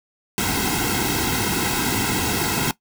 pink noise with comb filter, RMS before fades -22 dBFS, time 0.38-2.71 s, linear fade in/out 0 ms, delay 1.7 ms, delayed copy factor -0.95, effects noise-tail reverb RT60 0.1 s tail -18 dB re dry

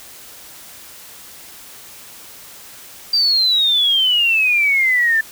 sine exponential sweep, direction down, 4734 to 1760 Hz, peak -12 dBFS, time 3.13-5.21 s, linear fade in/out 5 ms, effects white hiss -39 dBFS RMS until 5.31 s

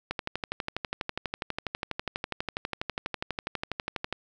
click train, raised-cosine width 0.3 ms, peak -14 dBFS, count 50, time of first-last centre 0.11-4.126 s, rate 12.2 Hz, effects none

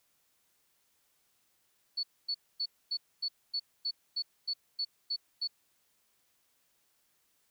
sine tone bursts, 4435 Hz, C#8, in tune, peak -30 dBFS, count 12, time 1.97-5.476 s, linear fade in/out 10 ms, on 63 ms, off 250 ms, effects white hiss -73 dBFS RMS until 7.5 s

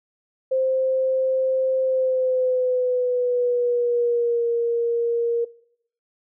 sine tone with pitch glide, 523.3 to 468.9 Hz, C5 to A#4, 0 to +10 cents, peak -18 dBFS, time 0.51-5.45 s, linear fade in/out 10 ms, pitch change -190 cents, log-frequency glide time 1.82-4.47 s, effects noise-tail reverb RT60 0.7 s tail -22 dB re dry

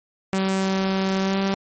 sawtooth tone with pitch glide, 191.6 to 194.84 Hz, G3 to G3, -39 to -10 cents, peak -16 dBFS, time 0.33-1.54 s, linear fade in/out 0 ms, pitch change +29 cents, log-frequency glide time 1.2-1.39 s, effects MP3 32 kbps

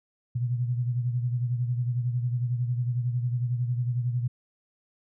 sine beating tone pair, 121.1 / 132.1 Hz, B2 / C3, -34 / +17 cents, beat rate 11 Hz, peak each -25 / -33 dBFS, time 0.35-4.28 s, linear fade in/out 10 ms, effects none

